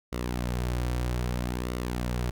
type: tone with flanger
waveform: sawtooth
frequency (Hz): 61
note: B1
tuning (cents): -21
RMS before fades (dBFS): -30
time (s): 0.12-2.31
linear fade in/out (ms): 10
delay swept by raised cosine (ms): 1.2 to 4.8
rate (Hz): 0.62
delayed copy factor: -0.5
effects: none